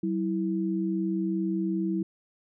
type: tone pair together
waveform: sine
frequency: 189.6 / 327.2 Hz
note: F#3 / E4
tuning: +43 / -13 cents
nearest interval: major sixth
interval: 944 cents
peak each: -28 dBFS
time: 0.03-2.03 s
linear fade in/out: 5 ms
effects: none